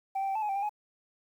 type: tone with pitch steps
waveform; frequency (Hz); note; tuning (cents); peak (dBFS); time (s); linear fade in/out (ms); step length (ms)
sine; 776 / 782 / 777 / 874 / 840 / 782 / 798 / 839; G5 / G5 / G5 / A5 / G#5 / G5 / G5 / G#5; -18 / -4 / -16 / -12 / +19 / -4 / +31 / +17; -26; 0.15-0.694; 10; 68
effects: tanh soft clip ceiling -27 dBFS + 10-bit